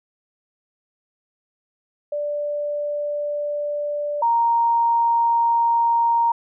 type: tone pair in turn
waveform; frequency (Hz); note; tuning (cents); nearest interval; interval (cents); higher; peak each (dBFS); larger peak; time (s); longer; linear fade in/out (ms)
sine; 587 / 931.8; D5 / A#5; -1 / -1; minor sixth; 800; second; -22 / -15; second; 2.12-4.22 / 4.22-6.32; neither; 5
effects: none